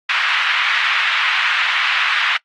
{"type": "band-pass noise", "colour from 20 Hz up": "white", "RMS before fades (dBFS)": -18, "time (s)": [0.09, 2.37], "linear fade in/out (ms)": 5, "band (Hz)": [1200, 2800], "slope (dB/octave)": 24, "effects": ["noise-tail reverb RT60 0.1 s tail -23 dB re dry", "AAC 32 kbps"]}